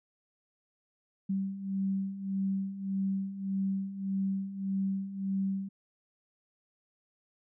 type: beating tone pair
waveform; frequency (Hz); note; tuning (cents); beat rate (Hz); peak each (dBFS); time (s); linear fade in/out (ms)
sine; 192.7 / 194.4; G3 / G3; -29 / -14; 1.7; -36 / -31; 1.29-5.69; 10
effects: none